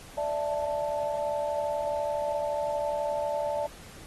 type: chord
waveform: sine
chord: D suspended second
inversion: none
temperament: equal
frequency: 587.3 / 659.3 / 880 Hz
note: D5 / E5 / A5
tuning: 0 / 0 / 0 cents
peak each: -29 / -34 / -33 dBFS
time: 0.17-3.67 s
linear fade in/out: 10 ms
effects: pink hiss -49 dBFS RMS until 4.06 s + AAC 32 kbps